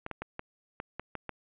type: clicks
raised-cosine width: 0.5 ms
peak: -21 dBFS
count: 8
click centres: 0.064 / 0.113 / 0.22 / 0.394 / 0.801 / 0.996 / 1.153 / 1.293 s
effects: resampled to 8000 Hz + 10-bit